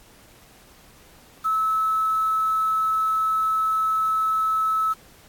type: tone with quantisation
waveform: sine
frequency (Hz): 1300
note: E6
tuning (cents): -24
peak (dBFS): -19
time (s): 1.44-4.94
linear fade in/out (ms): 20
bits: 7
effects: pink hiss -52 dBFS RMS until 5.28 s + AAC 64 kbps